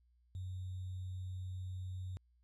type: tone with sample-and-hold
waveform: sine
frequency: 92.5 Hz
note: F#2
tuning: in tune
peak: -40 dBFS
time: 0.35-2.17 s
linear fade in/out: 0 ms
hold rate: 3675 Hz
effects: added 60 Hz sine -68 dBFS peak until 2.43 s + resampled to 24000 Hz